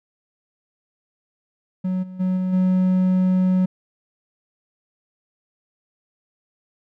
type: tone with level steps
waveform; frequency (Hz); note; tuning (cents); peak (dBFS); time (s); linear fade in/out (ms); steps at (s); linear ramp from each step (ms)
triangle; 185; F#3; 0; -18 / -31 / -16 / -18 / -13; 1.84-3.66; 10; 2.02 / 2.19 / 2.36 / 2.52; 20
effects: none